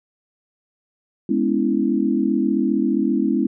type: chord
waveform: sine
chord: C# minor seventh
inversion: second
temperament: equal with one note detuned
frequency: 207.7 / 246.9 / 282 / 329.6 Hz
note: G#3 / B3 / C#4 / E4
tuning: 0 / 0 / +30 / 0 cents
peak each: -22 dBFS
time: 1.29-3.47 s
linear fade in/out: 5 ms
effects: none